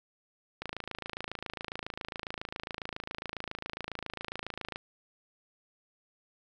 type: click train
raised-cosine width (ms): 0.3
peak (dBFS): -20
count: 114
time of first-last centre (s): 0.62-4.759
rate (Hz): 27.3
effects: none